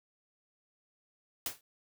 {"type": "noise with exponential decay", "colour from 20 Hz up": "white", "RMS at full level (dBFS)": -31, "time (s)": [1.46, 1.61], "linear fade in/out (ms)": 2, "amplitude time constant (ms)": 31, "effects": []}